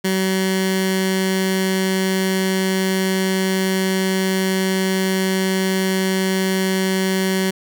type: tone with notch filter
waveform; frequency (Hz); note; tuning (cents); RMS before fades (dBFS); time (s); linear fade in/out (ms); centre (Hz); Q
15% pulse; 189.4; F#3; +41; -19; 0.04-7.51; 10; 680; 1
effects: none